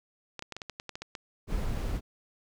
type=clicks; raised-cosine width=0.2 ms; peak=-21 dBFS; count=11; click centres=0.393 / 0.424 / 0.523 / 0.566 / 0.618 / 0.697 / 0.799 / 0.893 / 0.955 / 1.02 / 1.152 s
type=noise; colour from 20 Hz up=brown; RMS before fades=-31 dBFS; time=1.47-2.01 s; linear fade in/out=50 ms
effects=none